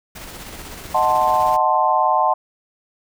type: noise with tremolo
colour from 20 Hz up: pink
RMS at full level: -34 dBFS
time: 0.15-1.57 s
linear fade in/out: 10 ms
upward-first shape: square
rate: 16 Hz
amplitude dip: 30%
type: chord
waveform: sine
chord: D# diminished seventh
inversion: none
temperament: equal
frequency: 622.3 / 740 / 880 / 1046.5 Hz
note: D#5 / F#5 / A5 / C6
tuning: 0 / 0 / 0 / 0 cents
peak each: -22 / -19 / -18 / -19 dBFS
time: 0.94-2.34 s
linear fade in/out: 10 ms
effects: none